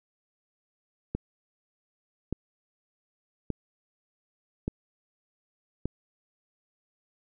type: click train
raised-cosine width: 3 ms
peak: -16 dBFS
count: 5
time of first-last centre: 1.15-5.856 s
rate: 0.85 Hz
effects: none